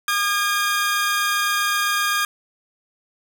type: tone pair together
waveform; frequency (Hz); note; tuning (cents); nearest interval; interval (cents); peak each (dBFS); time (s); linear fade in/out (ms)
sawtooth; 1214 / 1627.9; D#6 / G#6; -43 / -35; perfect fourth; 508; -18; 0.08-2.25; 2
effects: none